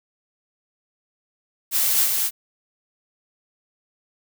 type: noise with echo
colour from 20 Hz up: blue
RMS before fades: -20 dBFS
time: 1.71-2.08 s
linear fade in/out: 50 ms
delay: 230 ms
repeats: 1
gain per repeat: -2 dB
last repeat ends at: 2.31 s
effects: none